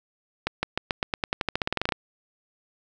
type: accelerating click train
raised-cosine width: 0.3 ms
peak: -8 dBFS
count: 19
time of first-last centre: 0.47-1.922 s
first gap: 160 ms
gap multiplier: 0.91
effects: none